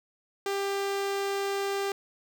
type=tone with notch filter; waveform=sawtooth; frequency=396.3 Hz; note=G4; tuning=19 cents sharp; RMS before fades=-30 dBFS; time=0.46-1.92 s; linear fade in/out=2 ms; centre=11000 Hz; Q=1.8; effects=none